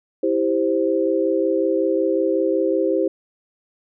sine chord, C major, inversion first, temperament just, 327 / 392.4 / 523.3 Hz, E4 / G4 / C5, -14 / +2 / 0 cents, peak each -21 dBFS, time 0.23-3.08 s, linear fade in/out 5 ms, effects none

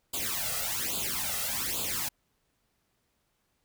white noise with flanger, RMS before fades -32 dBFS, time 0.13-2.09 s, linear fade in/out 10 ms, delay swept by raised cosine 0.26 to 1.56 ms, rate 1.2 Hz, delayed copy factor +0.85, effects pink hiss -75 dBFS RMS until 3.64 s

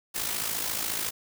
white noise with amplitude modulation, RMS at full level -28 dBFS, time 0.14-1.11 s, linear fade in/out 20 ms, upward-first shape sine, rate 54.2 Hz, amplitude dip 60%, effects none

